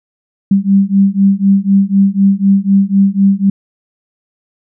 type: beating tone pair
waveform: sine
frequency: 194.6 / 198.6 Hz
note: G3 / G3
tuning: -12 / +23 cents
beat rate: 4 Hz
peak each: -10 dBFS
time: 0.51-3.5 s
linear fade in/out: 5 ms
effects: none